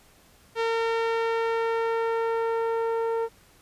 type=tone with low-pass filter sweep; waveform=sawtooth; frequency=456.3 Hz; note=A#4; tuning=37 cents flat; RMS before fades=-26 dBFS; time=0.55-3.29 s; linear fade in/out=50 ms; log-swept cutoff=3600 to 910 Hz; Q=0.79; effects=pink hiss -57 dBFS RMS until 3.61 s + resampled to 32000 Hz